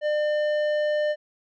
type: tone with tanh clipping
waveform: sine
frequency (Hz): 600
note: D5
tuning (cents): +37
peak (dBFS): -23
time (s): 0.01-1.16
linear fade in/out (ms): 50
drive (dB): 11
effects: none